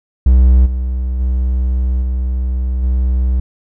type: tone with level steps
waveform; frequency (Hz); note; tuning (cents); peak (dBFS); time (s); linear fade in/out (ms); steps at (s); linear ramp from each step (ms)
triangle; 63.1; B1; +38; -3 / -13 / -10 / -12 / -9; 0.26-3.4; 5; 0.65 / 1.19 / 2.01 / 2.82; 20
effects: none